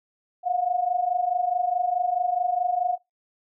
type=tone pair together; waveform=sine; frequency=701 / 725.7 Hz; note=F5 / F#5; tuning=+6 / -34 cents; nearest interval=minor second; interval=60 cents; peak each=-26 / -23 dBFS; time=0.43-2.98 s; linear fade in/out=50 ms; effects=noise-tail reverb RT60 0.2 s tail -24 dB re dry